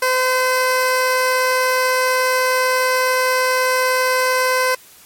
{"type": "tone", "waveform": "15% pulse", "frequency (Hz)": 512, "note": "C5", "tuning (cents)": -38, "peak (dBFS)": -8, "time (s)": [0.02, 4.75], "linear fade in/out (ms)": 5, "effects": ["white hiss -45 dBFS RMS until 5.05 s", "MP3 64 kbps"]}